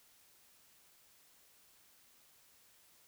silence, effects white hiss -66 dBFS RMS until 3.07 s

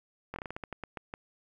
slowing click train, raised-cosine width 0.5 ms, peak -23 dBFS, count 12, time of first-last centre 0.34-1.139 s, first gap 21 ms, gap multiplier 1.23, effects 10-bit

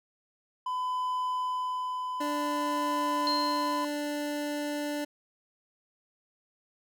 triangle tone with tremolo, 1007 Hz, B5, 33 cents sharp, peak -26 dBFS, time 0.66-3.85 s, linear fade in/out 5 ms, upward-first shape sine, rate 0.48 Hz, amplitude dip 35%
25% pulse tone, 293.7 Hz, D4, in tune, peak -27 dBFS, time 2.2-5.05 s, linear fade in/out 10 ms
sine tone with exponential decay, 4186 Hz, C8, in tune, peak -27 dBFS, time 3.27-4.33 s, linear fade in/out 0 ms, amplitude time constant 230 ms
effects none

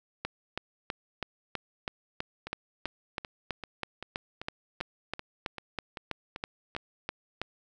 two click trains, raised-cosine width 0.3 ms, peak -22 / -16 dBFS, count 12 / 23, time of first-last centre 2.47-6.75 / 0.25-7.416 s, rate 2.57 / 3.07 Hz, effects none

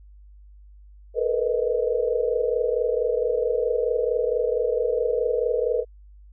sine tone cluster, 437.2 / 476.5 / 501 / 624 Hz, A4 / A#4 / B4 / D#5, -11 / +38 / +25 / +5 cents, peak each -26 / -24 / -26 / -30 dBFS, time 1.14-5.85 s, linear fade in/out 50 ms, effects added 50 Hz sine -45 dBFS peak until 6.32 s

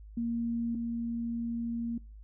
sine tone pair in turn, 233.1 / 233.1 Hz, A#3 / A#3, 0 / 0 cents, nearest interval unison, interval 0 cents, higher neither, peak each -29 / -31 dBFS, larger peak first, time 0.17-0.75 / 0.75-1.98 s, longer second, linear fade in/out 5 ms, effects noise-tail reverb RT60 0.4 s tail -25 dB re dry + added 52 Hz sine -46 dBFS peak until 2.23 s

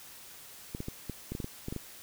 clicks, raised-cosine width 3 ms, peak -23 dBFS, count 11, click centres 0.749 / 0.804 / 0.884 / 1.097 / 1.32 / 1.351 / 1.402 / 1.444 / 1.684 / 1.725 / 1.763 s, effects white hiss -50 dBFS RMS until 2.02 s

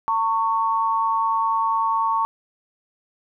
sine tone pair together, 905 / 1109.2 Hz, A5 / C#6, +48 / +1 cents, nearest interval major third, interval 353 cents, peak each -21 dBFS, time 0.08-2.25 s, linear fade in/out 0 ms, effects none

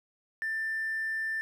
sine tone with hard clipping, 1780 Hz, A6, 20 cents sharp, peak -30 dBFS, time 0.42-1.41 s, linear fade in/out 0 ms, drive 1 dB, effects none

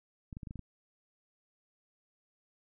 clicks, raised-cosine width 5 ms, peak -30 dBFS, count 7, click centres 0.328 / 0.369 / 0.432 / 0.472 / 0.509 / 0.557 / 0.593 s, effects none

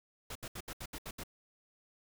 pink noise bursts, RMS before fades -43 dBFS, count 8, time 0.3-1.236 s, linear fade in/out 5 ms, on 54 ms, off 72 ms, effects none

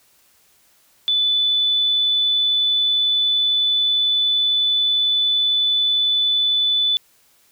sine tone, 3489 Hz, A7, 15 cents flat, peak -15 dBFS, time 1.08-6.97 s, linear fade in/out 0 ms, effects white hiss -57 dBFS RMS until 7.51 s

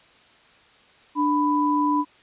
sine tone pair together, 295.5 / 993.9 Hz, D4 / B5, +11 / +11 cents, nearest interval octave + major sixth, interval 2100 cents, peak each -21 dBFS, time 1.15-2.05 s, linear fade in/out 50 ms, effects white hiss -54 dBFS RMS until 2.22 s + resampled to 8000 Hz

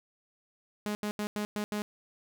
sawtooth tone bursts at uneven times, 208.8 Hz, G#3, 10 cents sharp, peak -27 dBFS, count 6, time 0.86-0.95 / 1.03-1.11 / 1.19-1.27 / 1.36-1.45 / 1.56-1.64 / 1.72-1.82 s, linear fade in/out 0 ms, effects none

